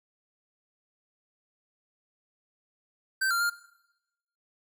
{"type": "tone with pitch steps", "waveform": "square", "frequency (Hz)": [1553, 1384, 1405], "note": ["G6", "F6", "F6"], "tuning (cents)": [-17, -16, 10], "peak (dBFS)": -25, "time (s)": [3.21, 3.501], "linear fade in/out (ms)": 10, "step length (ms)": 97, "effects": ["noise-tail reverb RT60 0.9 s tail -20 dB re dry"]}